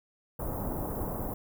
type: band-stop noise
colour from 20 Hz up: pink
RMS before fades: -34 dBFS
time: 0.39-1.34 s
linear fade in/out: 5 ms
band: 1000 to 14000 Hz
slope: 24 dB/octave
effects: none